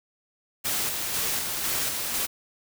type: noise with tremolo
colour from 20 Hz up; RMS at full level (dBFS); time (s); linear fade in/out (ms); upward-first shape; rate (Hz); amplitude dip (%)
white; -27; 0.64-2.27; 20; square; 2; 30
effects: none